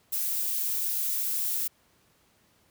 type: noise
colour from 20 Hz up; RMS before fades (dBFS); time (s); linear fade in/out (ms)
violet; -29; 0.12-1.68; 10
effects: pink hiss -65 dBFS RMS until 2.7 s + high-pass 60 Hz 12 dB/octave